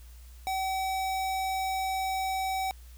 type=tone; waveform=square; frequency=763 Hz; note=G5; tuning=47 cents flat; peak=-29 dBFS; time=0.47-2.71 s; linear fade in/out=0 ms; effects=added 60 Hz sine -46 dBFS peak until 2.97 s + white hiss -59 dBFS RMS until 2.97 s